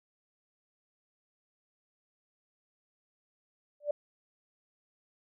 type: tone with exponential growth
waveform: sine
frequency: 587.3 Hz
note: D5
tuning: in tune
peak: -23 dBFS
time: 3.8-3.91 s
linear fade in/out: 5 ms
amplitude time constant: 22 ms
effects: none